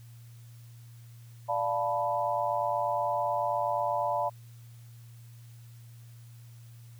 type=chord; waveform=sine; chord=B half-diminished seventh; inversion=first; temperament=equal with one note detuned; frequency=587.3 / 696 / 880 / 987.8 Hz; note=D5 / F5 / A5 / B5; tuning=0 / -6 / 0 / 0 cents; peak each=-32 dBFS; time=1.48-4.3 s; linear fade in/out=20 ms; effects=added 117 Hz sine -47 dBFS peak until 6.99 s + white hiss -62 dBFS RMS until 6.99 s